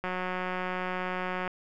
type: click train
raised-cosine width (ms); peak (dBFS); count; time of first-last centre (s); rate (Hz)
0.5; -18; 264; 0.04-1.477; 183
effects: none